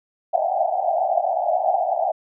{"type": "band-pass noise", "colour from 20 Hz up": "pink", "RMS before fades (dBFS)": -21, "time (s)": [0.33, 2.12], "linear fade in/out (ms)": 10, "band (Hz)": [630, 790], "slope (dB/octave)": 96, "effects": []}